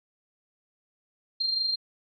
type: tone with amplitude modulation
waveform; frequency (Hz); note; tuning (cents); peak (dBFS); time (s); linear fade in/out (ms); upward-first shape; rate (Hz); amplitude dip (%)
sine; 4186; C8; 0; -22; 1.4-1.76; 10; sine; 24.5; 50
effects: MP3 48 kbps